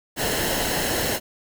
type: noise with comb filter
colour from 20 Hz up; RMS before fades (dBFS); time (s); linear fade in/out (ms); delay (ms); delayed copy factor
pink; -24; 0.16-1.2; 50; 0.84; -0.55
effects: none